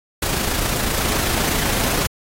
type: noise with amplitude modulation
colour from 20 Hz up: pink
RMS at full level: -19 dBFS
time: 0.22-2.07 s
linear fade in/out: 5 ms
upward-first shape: sine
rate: 27.9 Hz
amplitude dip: 40%
effects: AAC 48 kbps